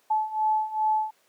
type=beating tone pair; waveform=sine; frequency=863 / 865.5 Hz; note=A5 / A5; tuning=-34 / -29 cents; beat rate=2.5 Hz; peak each=-27 / -24 dBFS; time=0.1-1.11 s; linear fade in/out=10 ms; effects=pink hiss -64 dBFS RMS until 1.28 s + high-pass 400 Hz 12 dB/octave